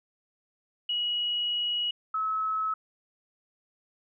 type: tone pair in turn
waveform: sine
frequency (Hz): 2910 / 1292.5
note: F#7 / E6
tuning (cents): -29 / -34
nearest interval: octave + major second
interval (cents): 1405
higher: first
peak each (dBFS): -26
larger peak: neither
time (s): 0.89-1.91 / 2.14-2.74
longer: first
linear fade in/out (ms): 5
effects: none